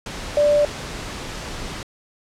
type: tone in noise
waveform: sine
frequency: 587.3 Hz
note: D5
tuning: in tune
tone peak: -13 dBFS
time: 0.37-0.65 s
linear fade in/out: 2 ms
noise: pink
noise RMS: -31 dBFS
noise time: 0.06-1.83 s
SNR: +15 dB
effects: low-pass 7000 Hz 12 dB/octave